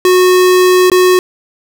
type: tone with dropouts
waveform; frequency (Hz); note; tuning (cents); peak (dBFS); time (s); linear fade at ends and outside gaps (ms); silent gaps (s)
square; 366.1; F#4; -18; -6; 0.05-1.19; 1; 0.9-0.917
effects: none